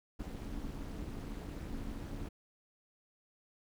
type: noise with amplitude modulation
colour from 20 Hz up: brown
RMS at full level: -38 dBFS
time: 0.19-2.29 s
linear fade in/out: 10 ms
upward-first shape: sine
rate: 248 Hz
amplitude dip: 90%
effects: none